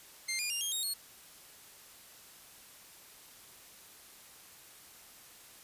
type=tone with pitch steps; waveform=15% pulse; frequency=2100 / 2426 / 2803 / 3239 / 3742 / 4323 Hz; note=C7 / D#7 / F7 / G#7 / A#7 / C#8; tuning=+6 / -44 / +6 / -44 / +6 / -44 cents; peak=-26 dBFS; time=0.28-0.94 s; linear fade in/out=10 ms; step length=110 ms; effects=white hiss -55 dBFS RMS until 5.63 s + resampled to 32000 Hz